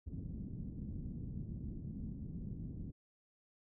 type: low-pass noise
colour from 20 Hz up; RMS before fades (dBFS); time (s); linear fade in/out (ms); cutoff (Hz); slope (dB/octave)
white; -44; 0.06-2.92; 20; 220; 24
effects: none